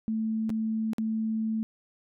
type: tone with dropouts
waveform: sine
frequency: 220.7 Hz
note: A3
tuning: 5 cents sharp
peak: -26 dBFS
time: 0.08-1.63 s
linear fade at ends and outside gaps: 0 ms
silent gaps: 0.494-0.502 / 0.933-0.983 s
effects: none